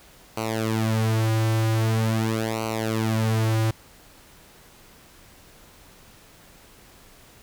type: tone with flanger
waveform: sawtooth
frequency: 111.2 Hz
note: A2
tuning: 19 cents sharp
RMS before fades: -23 dBFS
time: 0.37-3.71 s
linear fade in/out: 5 ms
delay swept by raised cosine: 0.57 to 4.77 ms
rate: 0.44 Hz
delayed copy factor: -1
effects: pink hiss -51 dBFS RMS until 7.42 s